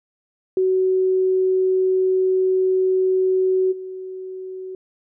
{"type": "tone with level steps", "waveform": "sine", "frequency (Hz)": 374.6, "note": "F#4", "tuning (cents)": 21, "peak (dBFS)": [-15, -29], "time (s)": [0.57, 4.75], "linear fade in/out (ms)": 2, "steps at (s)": 3.71, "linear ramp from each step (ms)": 20, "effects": []}